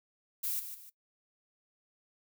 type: noise with echo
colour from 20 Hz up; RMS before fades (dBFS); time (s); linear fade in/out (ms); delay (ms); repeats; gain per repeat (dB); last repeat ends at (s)
violet; -34; 0.43-0.6; 10; 150; 2; -9; 0.9
effects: noise-tail reverb RT60 0.1 s tail -19 dB re dry